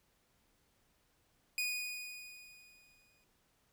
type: tone with exponential decay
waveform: sawtooth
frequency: 2472 Hz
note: D#7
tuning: 12 cents flat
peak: -29 dBFS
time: 1.58-3.24 s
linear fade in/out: 1 ms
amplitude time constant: 360 ms
effects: pink hiss -74 dBFS RMS until 3.72 s